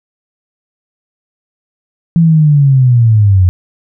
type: linear sweep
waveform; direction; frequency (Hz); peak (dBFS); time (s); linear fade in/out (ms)
sine; down; 169.7 to 88; -4; 2.16-3.49; 0
effects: none